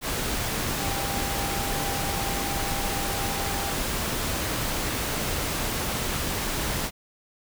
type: tone in noise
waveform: sine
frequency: 795 Hz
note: G5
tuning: 24 cents sharp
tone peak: -34 dBFS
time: 0.76-3.75 s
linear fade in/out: 50 ms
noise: pink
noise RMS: -28 dBFS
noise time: 0.01-6.91 s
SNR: -9 dB
effects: none